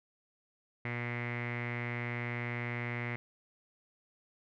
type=tone with low-pass filter; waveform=sawtooth; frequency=120 Hz; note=B2; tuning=49 cents flat; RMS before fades=-37 dBFS; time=0.85-3.16 s; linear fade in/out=0 ms; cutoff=2100 Hz; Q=9.2; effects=none